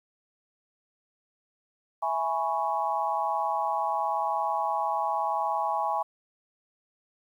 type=chord; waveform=sine; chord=C# minor seventh; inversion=first; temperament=equal; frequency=659.3 / 830.6 / 987.8 / 1108.7 Hz; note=E5 / G#5 / B5 / C#6; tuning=0 / 0 / 0 / 0 cents; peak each=-33 / -28 / -32 / -32 dBFS; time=2.02-6.03 s; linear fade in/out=10 ms; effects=10-bit